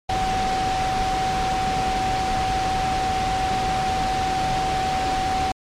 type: tone in noise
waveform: sine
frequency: 757 Hz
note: F#5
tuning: 39 cents sharp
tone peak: -21 dBFS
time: 0.09-5.52 s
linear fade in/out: 5 ms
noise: pink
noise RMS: -26 dBFS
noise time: 0.09-5.52 s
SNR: +2 dB
effects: low-pass 5000 Hz 12 dB/octave + MP3 64 kbps